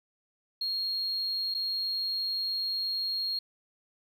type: tone with dropouts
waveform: sine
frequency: 4263 Hz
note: C8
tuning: 32 cents sharp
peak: -27 dBFS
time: 0.61-3.39 s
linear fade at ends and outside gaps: 5 ms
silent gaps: 1.541-1.547 s
effects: tanh soft clip ceiling -26 dBFS + 11-bit